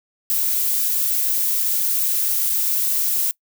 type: noise with dropouts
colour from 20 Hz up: violet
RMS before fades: -20 dBFS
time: 0.3-3.31 s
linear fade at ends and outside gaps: 0 ms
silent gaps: 2.495-2.5 s
effects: noise-tail reverb RT60 0.1 s tail -24 dB re dry